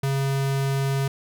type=tone; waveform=square; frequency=136.8 Hz; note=C#3; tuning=23 cents flat; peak=-22 dBFS; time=0.03-1.08 s; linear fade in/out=5 ms; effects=none